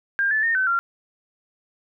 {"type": "tone with pitch steps", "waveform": "sine", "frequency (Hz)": [1602, 1743, 1831, 1525, 1381], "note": ["G6", "A6", "A#6", "G6", "F6"], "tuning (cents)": [37, -17, -32, -48, -20], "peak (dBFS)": -18, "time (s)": [0.19, 0.79], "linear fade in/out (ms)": 0, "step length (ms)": 120, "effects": []}